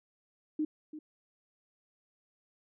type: tone with echo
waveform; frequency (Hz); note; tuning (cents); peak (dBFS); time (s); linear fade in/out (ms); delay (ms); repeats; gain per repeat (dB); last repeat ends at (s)
sine; 306.7; D#4; -25; -28; 0.59-0.65; 5; 340; 1; -13; 0.99
effects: none